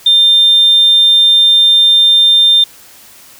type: tone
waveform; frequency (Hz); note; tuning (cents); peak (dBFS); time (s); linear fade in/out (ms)
sine; 3600; A7; +39; -3; 0.06-2.64; 5
effects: tanh soft clip ceiling -1 dBFS + white hiss -39 dBFS RMS until 3.39 s